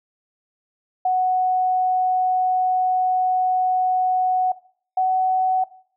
sine tone pair in turn, 740 / 748.2 Hz, F#5 / F#5, 0 / +19 cents, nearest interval unison, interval 19 cents, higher second, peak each -16 dBFS, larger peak neither, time 1.05-4.52 / 4.97-5.64 s, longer first, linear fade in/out 5 ms, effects noise-tail reverb RT60 0.5 s tail -18 dB re dry

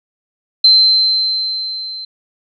sine tone with level ramp, 4100 Hz, C8, 36 cents flat, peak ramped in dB -4 to -25 dBFS, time 0.64-2.05 s, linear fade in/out 5 ms, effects none

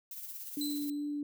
violet noise with tremolo, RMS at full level -42 dBFS, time 0.11-0.9 s, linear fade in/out 2 ms, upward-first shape sine, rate 17 Hz, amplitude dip 45%
sine tone with vibrato, 291.5 Hz, D4, 13 cents flat, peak -33 dBFS, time 0.57-1.23 s, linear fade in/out 2 ms, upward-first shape triangle, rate 2.5 Hz, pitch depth 12 cents each way
sawtooth tone with exponential decay, 4032 Hz, B7, 35 cents sharp, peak -32 dBFS, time 0.61-1.21 s, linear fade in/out 2 ms, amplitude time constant 130 ms
effects none

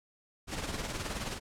pink noise with tremolo, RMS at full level -34 dBFS, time 0.47-1.4 s, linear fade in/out 50 ms, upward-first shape triangle, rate 19 Hz, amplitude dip 60%, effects low-pass 9000 Hz 12 dB/octave

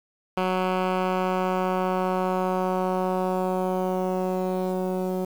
10% pulse tone with low-pass filter sweep, 185 Hz, F#3, in tune, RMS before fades -25 dBFS, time 0.37-5.25 s, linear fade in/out 5 ms, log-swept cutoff 2600 to 460 Hz, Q 0.87, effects 7-bit

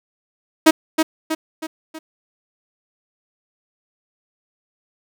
sawtooth tone with echo, 317.3 Hz, D#4, 34 cents sharp, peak -3 dBFS, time 0.66-0.71 s, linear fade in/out 10 ms, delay 320 ms, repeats 4, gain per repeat -6 dB, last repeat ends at 1.99 s, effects none

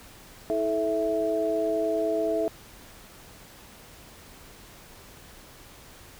sine tone cluster, 323.3 / 432.8 / 659 Hz, E4 / A4 / E5, -34 / -29 / -1 cents, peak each -30 / -28 / -26 dBFS, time 0.5-2.48 s, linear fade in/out 0 ms, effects pink hiss -49 dBFS RMS until 6.19 s

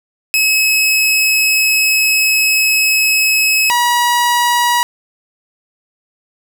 sawtooth tone pair in turn, 2571 / 963 Hz, E7 / B5, -44 / -44 cents, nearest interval octave + perfect fourth, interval 1700 cents, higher first, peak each -7 dBFS, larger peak neither, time 0.34-3.7 / 3.7-4.83 s, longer first, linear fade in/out 0 ms, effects none

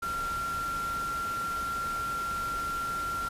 sine tone in noise, 1374 Hz, F6, 29 cents flat, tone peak -30 dBFS, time 0.02-3.29 s, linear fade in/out 10 ms, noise pink, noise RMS -41 dBFS, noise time 0.02-3.29 s, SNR +8 dB, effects resampled to 32000 Hz

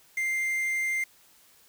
triangle tone with quantisation, 2096 Hz, C7, 2 cents sharp, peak -24 dBFS, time 0.17-1.04 s, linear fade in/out 5 ms, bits 7, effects white hiss -59 dBFS RMS until 1.68 s

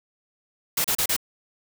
white noise bursts, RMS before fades -23 dBFS, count 4, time 0.77-1.165 s, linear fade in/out 5 ms, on 74 ms, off 33 ms, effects none

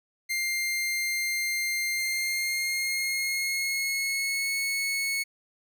sawtooth tone with pitch glide, 2100 to 2201 Hz, C7 to C#7, +6 to -13 cents, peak -23 dBFS, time 0.29-5.24 s, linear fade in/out 20 ms, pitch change +81 cents, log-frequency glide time 1.95-4.55 s, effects none

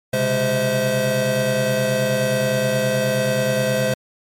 square tone cluster, 126.8 / 136.3 / 205.9 / 516 / 645 Hz, B2 / C#3 / G#3 / C5 / E5, +46 / -29 / -15 / -24 / -38 cents, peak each -27 / -28 / -26 / -21 / -25 dBFS, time 0.13-3.94 s, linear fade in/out 5 ms, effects MP3 64 kbps

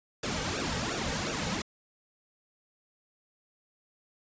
pink noise with flanger, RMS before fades -32 dBFS, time 0.23-1.62 s, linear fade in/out 5 ms, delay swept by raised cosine 0.96 to 2.96 ms, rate 2.8 Hz, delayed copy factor -0.85, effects resampled to 16000 Hz

